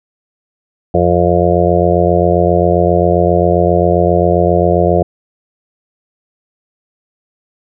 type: harmonic tone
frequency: 87.5 Hz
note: F2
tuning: 4 cents sharp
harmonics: 1 / 2 / 4 / 5 / 6 / 7 / 8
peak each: -16 / -16 / -16 / -16 / -16 / -16 / -16 dBFS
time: 0.94-5.03 s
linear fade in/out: 5 ms
effects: none